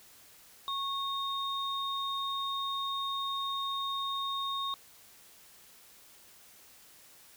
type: tone pair together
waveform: sine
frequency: 1100 / 3700 Hz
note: C#6 / A#7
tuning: -14 / -14 cents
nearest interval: octave + major sixth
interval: 2100 cents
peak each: -34 / -35 dBFS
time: 0.68-4.74 s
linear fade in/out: 0 ms
effects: white hiss -57 dBFS RMS until 7.36 s